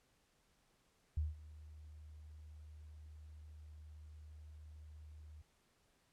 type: tone with ADSR envelope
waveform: sine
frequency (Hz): 76.5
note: D#2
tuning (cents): -29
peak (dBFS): -32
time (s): 1.17-5.42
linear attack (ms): 5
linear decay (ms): 170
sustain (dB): -20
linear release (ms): 9
effects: pink hiss -75 dBFS RMS until 6.12 s + low-pass 11000 Hz 12 dB/octave